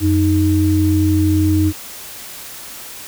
sine tone pair together, 91.32 / 311.1 Hz, F#2 / D#4, -22 / 0 cents, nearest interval octave + major sixth, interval 2122 cents, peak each -14 dBFS, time 0-1.73 s, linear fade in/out 50 ms, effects white hiss -33 dBFS RMS until 3.07 s

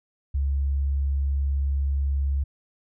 sine tone, 69.3 Hz, C#2, in tune, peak -21 dBFS, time 0.34-2.44 s, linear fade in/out 10 ms, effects none

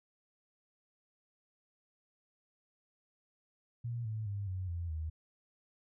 sine tone with pitch steps, 118.4 / 109.2 / 100.72 / 92.89 / 85.68 / 79.02 Hz, A#2 / A2 / G2 / F#2 / F2 / D#2, +27 / -13 / +47 / +7 / -33 / +27 cents, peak -35 dBFS, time 3.84-5.1 s, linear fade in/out 10 ms, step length 210 ms, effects none

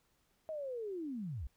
sine linear sweep, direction down, 644 to 51.91 Hz, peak -38 dBFS, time 0.49-1.47 s, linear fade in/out 0 ms, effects pink hiss -75 dBFS RMS until 1.56 s

